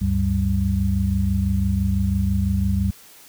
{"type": "tone cluster", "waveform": "sine", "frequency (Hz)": [70.8, 96.8, 194], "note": ["C#2", "G2", "G3"], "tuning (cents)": [37, -21, -18], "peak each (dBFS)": -22, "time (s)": [0.01, 2.91], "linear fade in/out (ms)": 10, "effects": ["white hiss -47 dBFS RMS until 3.28 s"]}